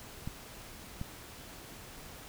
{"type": "clicks", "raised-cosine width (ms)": 5, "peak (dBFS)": -24, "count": 2, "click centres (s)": [0.275, 1.014], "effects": ["pink hiss -49 dBFS RMS until 2.28 s"]}